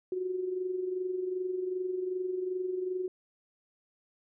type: tone with amplitude modulation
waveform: sine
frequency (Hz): 368.2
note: F#4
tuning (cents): -8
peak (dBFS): -28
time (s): 0.12-3.08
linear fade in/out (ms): 2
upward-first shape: sine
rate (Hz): 22.6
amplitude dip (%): 55
effects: none